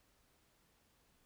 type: silence
effects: pink hiss -73 dBFS RMS until 1.25 s